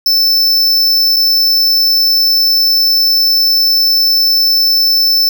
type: tone with dropouts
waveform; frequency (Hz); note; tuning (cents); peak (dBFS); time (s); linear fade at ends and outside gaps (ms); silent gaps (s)
square; 5290; E8; +5; -8; 0.06-5.29; 2; 1.162-1.166
effects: none